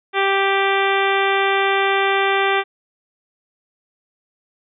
harmonic tone, 392 Hz, G4, in tune, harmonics 1 / 2 / 3 / 4 / 5 / 6 / 7 / 8 / 9, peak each -20 / -21 / -23 / -24 / -24 / -25 / -30 / -31 / -30 dBFS, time 0.13-2.64 s, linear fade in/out 50 ms, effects none

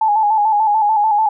sine tone with vibrato, 852 Hz, G#5, 44 cents sharp, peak -11 dBFS, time 0.01-1.29 s, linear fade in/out 5 ms, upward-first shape square, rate 6.8 Hz, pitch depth 52 cents each way, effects none

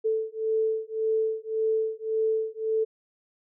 sine beating tone pair, 440 / 441.8 Hz, A4 / A4, 0 / +7 cents, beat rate 1.8 Hz, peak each -27 / -27 dBFS, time 0.04-2.85 s, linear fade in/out 20 ms, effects none

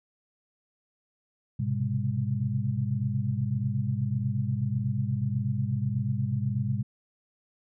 sine tone cluster, 105.5 / 127.2 / 135.4 / 202.1 Hz, G#2 / C3 / C#3 / G#3, +28 / -48 / -40 / -47 cents, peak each -31 / -28 / -35 / -33 dBFS, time 1.59-6.83 s, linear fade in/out 10 ms, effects none

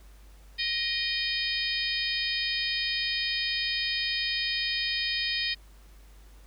harmonic tone with a mistuned harmonic, 625 Hz, D#5, 8 cents sharp, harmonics 3 / 4 / 5 / 6 / 7 / 8, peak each -34 / -34 / -34 / -34 / -34 / -34 dBFS, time 0.58-5.55 s, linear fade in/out 20 ms, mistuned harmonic 4, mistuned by -43 cents, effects added 50 Hz sine -49 dBFS peak until 6.46 s + pink hiss -60 dBFS RMS until 6.46 s

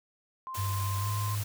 sine tone with vibrato, 1044 Hz, C6, 4 cents flat, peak -36 dBFS, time 0.47-1.35 s, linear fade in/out 0 ms, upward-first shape triangle, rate 7.3 Hz, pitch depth 9 cents each way
white noise, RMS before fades -40 dBFS, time 0.54-1.44 s, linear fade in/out 10 ms
sine tone with pitch glide, 97.9 to 103.72 Hz, G2 to G#2, -2 to -2 cents, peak -29 dBFS, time 0.57-1.44 s, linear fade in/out 20 ms, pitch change +100 cents, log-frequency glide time 0.98-1.08 s
effects none

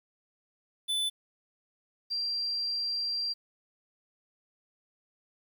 square / sine tone pair in turn, 3500 / 4731 Hz, A7 / D8, -10 / +12 cents, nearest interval perfect fourth, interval 522 cents, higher second, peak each -28 / -29 dBFS, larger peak first, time 0.88-1.1 / 2.1-3.34 s, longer second, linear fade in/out 20 ms, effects 10-bit

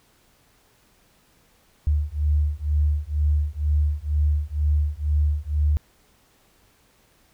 sine beating tone pair, 73.42 / 75.52 Hz, D2 / D2, 0 / +49 cents, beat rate 2.1 Hz, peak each -22 dBFS, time 1.87-5.77 s, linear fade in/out 0 ms, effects pink hiss -60 dBFS RMS until 7.33 s

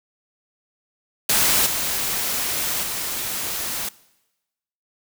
white noise with level steps, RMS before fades -18 / -24 / -27 dBFS, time 1.29-3.89 s, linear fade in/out 5 ms, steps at 1.66 / 2.83 s, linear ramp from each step 5 ms, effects noise-tail reverb RT60 1.0 s tail -21 dB re dry

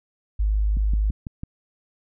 sine tone, 51.91 Hz, G#1, in tune, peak -18 dBFS, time 0.39-1.11 s, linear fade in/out 10 ms
click train, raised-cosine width 5 ms, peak -19 dBFS, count 5, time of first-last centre 0.77-1.434 s, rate 6.02 Hz
effects none

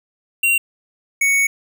square tone pair in turn, 2754 / 2224 Hz, F7 / C#7, -25 / +5 cents, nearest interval major third, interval 370 cents, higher first, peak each -14 dBFS, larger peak neither, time 0.43-0.58 / 1.21-1.47 s, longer second, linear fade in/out 5 ms, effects none

